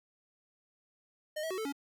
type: tone with pitch steps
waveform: square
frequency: 612 / 645 / 374.5 / 439.3 / 280.8 Hz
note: D#5 / E5 / F#4 / A4 / C#4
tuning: -29 / -38 / +21 / -3 / +22 cents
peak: -35 dBFS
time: 1.36-1.725 s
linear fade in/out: 10 ms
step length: 73 ms
effects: none